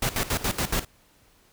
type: noise with tremolo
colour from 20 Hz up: pink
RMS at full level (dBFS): -25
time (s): 0.02-0.85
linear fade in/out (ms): 5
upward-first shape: square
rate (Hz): 7.1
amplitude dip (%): 80
effects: pink hiss -60 dBFS RMS until 1.52 s